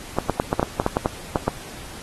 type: clicks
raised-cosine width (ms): 1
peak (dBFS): -5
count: 12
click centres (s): 0.186 / 0.297 / 0.399 / 0.529 / 0.596 / 0.629 / 0.799 / 0.864 / 0.969 / 1.059 / 1.358 / 1.48
effects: pink hiss -39 dBFS RMS until 2.02 s + AAC 32 kbps